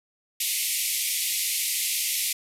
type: band-pass noise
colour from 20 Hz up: white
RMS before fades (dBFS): -27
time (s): 0.4-2.33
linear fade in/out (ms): 5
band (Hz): 2000 to 14000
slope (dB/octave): 96
effects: none